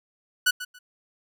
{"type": "tone with echo", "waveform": "sawtooth", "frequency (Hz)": 1480, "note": "F#6", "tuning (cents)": 0, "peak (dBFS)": -14, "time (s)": [0.46, 0.51], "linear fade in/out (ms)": 10, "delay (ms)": 140, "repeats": 2, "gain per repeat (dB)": -14, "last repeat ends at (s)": 0.79, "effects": []}